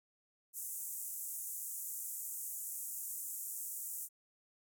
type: band-pass noise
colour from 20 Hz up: white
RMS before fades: -43 dBFS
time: 0.53-4.09 s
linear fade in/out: 50 ms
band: 6800 to 16000 Hz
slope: 48 dB/octave
effects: none